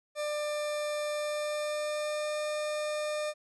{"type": "tone with pitch glide", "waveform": "40% pulse", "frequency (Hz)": [596, 603.3], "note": ["D5", "D5"], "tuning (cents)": [25, 46], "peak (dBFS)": -30, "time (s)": [0.15, 3.34], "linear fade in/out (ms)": 50, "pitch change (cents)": 21, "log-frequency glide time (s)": [1.1, 2.41], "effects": ["resampled to 24000 Hz", "12-bit"]}